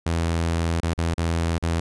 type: tone with dropouts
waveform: sawtooth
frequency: 83.3 Hz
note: E2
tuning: 19 cents sharp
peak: -17 dBFS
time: 0.06-1.8 s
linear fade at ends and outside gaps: 5 ms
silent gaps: 0.803-0.831 / 0.936-0.978 / 1.142-1.179 / 1.582-1.625 s
effects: resampled to 24000 Hz